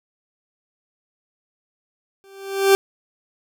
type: tone with exponential growth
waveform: 40% pulse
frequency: 391.2 Hz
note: G4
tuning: 4 cents flat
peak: -8 dBFS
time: 2.24-2.75 s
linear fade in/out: 0 ms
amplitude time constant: 110 ms
effects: none